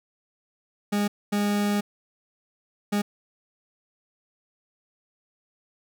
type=tone bursts at uneven times; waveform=40% pulse; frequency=205.3 Hz; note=G#3; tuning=20 cents flat; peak=-21 dBFS; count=3; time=0.92-1.08 / 1.32-1.81 / 2.92-3.02 s; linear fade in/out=10 ms; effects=none